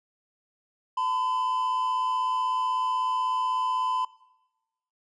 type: tone pair together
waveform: triangle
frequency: 895.9 / 1012 Hz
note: A5 / B5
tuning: +31 / +42 cents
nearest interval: major second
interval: 211 cents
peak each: -31 / -23 dBFS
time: 0.97-4.05 s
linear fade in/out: 5 ms
effects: noise-tail reverb RT60 1.0 s tail -20 dB re dry + resampled to 22050 Hz